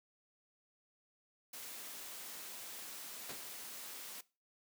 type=noise; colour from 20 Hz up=white; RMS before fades=-48 dBFS; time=1.53-4.21 s; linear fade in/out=5 ms
type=noise with exponential decay; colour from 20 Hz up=pink; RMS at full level=-41 dBFS; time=3.29-3.47 s; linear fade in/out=5 ms; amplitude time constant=39 ms
effects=noise-tail reverb RT60 0.3 s tail -20 dB re dry + high-pass 200 Hz 12 dB/octave